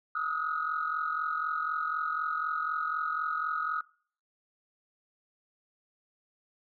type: tone cluster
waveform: sine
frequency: 1238 / 1282 / 1438 Hz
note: D#6 / E6 / F#6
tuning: -9 / -49 / -50 cents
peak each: -34 / -32 / -34 dBFS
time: 0.15-3.81 s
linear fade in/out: 5 ms
effects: noise-tail reverb RT60 0.5 s tail -23 dB re dry + tanh soft clip ceiling -20 dBFS